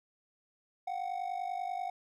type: ring-modulated tone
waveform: triangle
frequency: 740 Hz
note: F#5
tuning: in tune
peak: -29 dBFS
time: 0.87-1.9 s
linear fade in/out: 5 ms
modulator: 25.1 Hz
effects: none